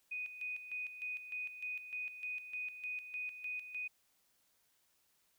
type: tone with tremolo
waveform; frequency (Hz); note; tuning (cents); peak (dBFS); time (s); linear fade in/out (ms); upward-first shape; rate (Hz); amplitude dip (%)
sine; 2489; D#7; 0; -38; 0.11-3.88; 10; square; 3.3; 65
effects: white hiss -75 dBFS RMS until 5.38 s